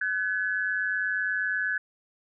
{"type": "tone pair together", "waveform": "sine", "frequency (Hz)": [1508.2, 1700], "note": ["F#6", "G#6"], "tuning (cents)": [33, 40], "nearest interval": "major second", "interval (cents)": 207, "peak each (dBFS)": -28, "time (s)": [0.01, 1.78], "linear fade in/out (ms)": 5, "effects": []}